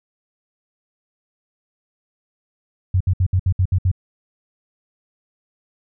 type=tone bursts; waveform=sine; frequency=92.5 Hz; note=F#2; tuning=in tune; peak=-13 dBFS; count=8; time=2.94-3.915 s; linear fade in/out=5 ms; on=65 ms; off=65 ms; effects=none